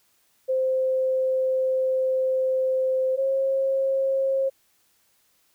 sine tone pair in turn, 521 / 537.5 Hz, C5 / C5, -7 / +47 cents, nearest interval minor second, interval 54 cents, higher second, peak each -20 dBFS, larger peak neither, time 0.48-3.17 / 3.17-4.5 s, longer first, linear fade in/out 20 ms, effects white hiss -65 dBFS RMS until 5.54 s

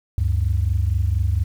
sine tone pair together, 72.4 / 96.64 Hz, D2 / G2, -24 / -24 cents, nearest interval perfect fourth, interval 500 cents, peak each -19 dBFS, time 0.18-1.44 s, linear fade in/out 0 ms, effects tanh soft clip ceiling -10 dBFS + 8-bit

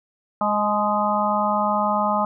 harmonic tone with a mistuned harmonic, 207.7 Hz, G#3, in tune, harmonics 1 / 3 / 4 / 5 / 6, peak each -26 / -25 / -23 / -25 / -25 dBFS, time 0.41-2.25 s, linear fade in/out 2 ms, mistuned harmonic 4, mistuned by +28 cents, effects none

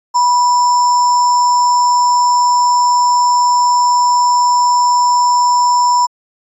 sine tone with sample-and-hold, 982 Hz, B5, 10 cents flat, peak -8 dBFS, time 0.14-6.07 s, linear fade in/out 20 ms, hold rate 6300 Hz, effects resampled to 24000 Hz

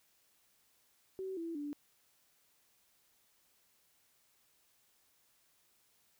sine tone with pitch steps, 380 / 332.7 / 291.3 Hz, F#4 / E4 / D4, +46 / +16 / -14 cents, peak -38 dBFS, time 1.19-1.73 s, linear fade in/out 0 ms, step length 180 ms, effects white hiss -72 dBFS RMS until 6.19 s

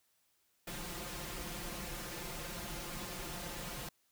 pink noise with comb filter, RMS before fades -43 dBFS, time 0.67-3.89 s, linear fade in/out 5 ms, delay 5.7 ms, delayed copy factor +0.85, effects white hiss -75 dBFS RMS until 4.11 s

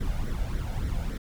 brown noise with flanger, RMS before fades -29 dBFS, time 0-1.18 s, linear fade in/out 10 ms, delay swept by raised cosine 0.52 to 1.43 ms, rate 3.5 Hz, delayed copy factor +0.65, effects none

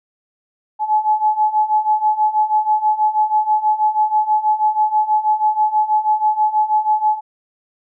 sine beating tone pair, 852 / 858.2 Hz, G#5 / A5, +44 / -43 cents, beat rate 6.2 Hz, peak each -18 / -15 dBFS, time 0.79-7.21 s, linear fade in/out 50 ms, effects none

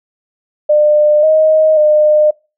sine tone with pitch steps, 600 / 626 / 606 Hz, D5 / D#5 / D#5, +37 / +10 / -46 cents, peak -6 dBFS, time 0.69-2.31 s, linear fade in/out 10 ms, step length 540 ms, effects noise-tail reverb RT60 0.3 s tail -24 dB re dry

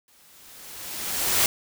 white noise with exponential growth, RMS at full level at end -19 dBFS, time 0.08-1.46 s, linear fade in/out 1 ms, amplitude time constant 300 ms, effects none

